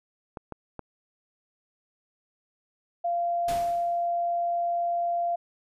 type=clicks; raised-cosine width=1 ms; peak=-22 dBFS; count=3; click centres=0.372 / 0.523 / 0.793 s
type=tone; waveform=sine; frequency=691 Hz; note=F5; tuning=19 cents flat; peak=-24 dBFS; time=3.04-5.36 s; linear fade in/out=10 ms
type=noise with exponential decay; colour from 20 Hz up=pink; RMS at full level=-34 dBFS; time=3.48-4.08 s; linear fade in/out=5 ms; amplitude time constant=130 ms
effects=resampled to 32000 Hz